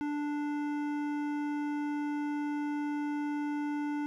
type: tone with hard clipping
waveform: sine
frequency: 293.7 Hz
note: D4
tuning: in tune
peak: -33 dBFS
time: 0.01-4.06 s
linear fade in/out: 0 ms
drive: 13 dB
effects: none